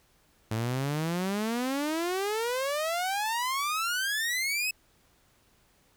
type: exponential sweep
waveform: sawtooth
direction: up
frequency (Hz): 107.5 to 2612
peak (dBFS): -24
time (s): 0.51-4.71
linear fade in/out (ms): 5
effects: pink hiss -65 dBFS RMS until 5.96 s